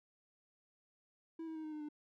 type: tone with pitch steps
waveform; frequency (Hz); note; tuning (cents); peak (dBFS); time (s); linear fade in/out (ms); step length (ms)
triangle; 326.3 / 320.5 / 314.8 / 309.2 / 303.7 / 298.4; E4 / E4 / D#4 / D#4 / D#4 / D4; -18 / -49 / +20 / -11 / -42 / +28; -40; 1.39-1.888; 5; 83
effects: none